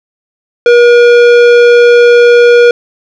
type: tone with tanh clipping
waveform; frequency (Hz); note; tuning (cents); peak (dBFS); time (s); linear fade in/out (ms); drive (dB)
sine; 479.1; A#4; +47; -3; 0.66-2.71; 2; 15
effects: none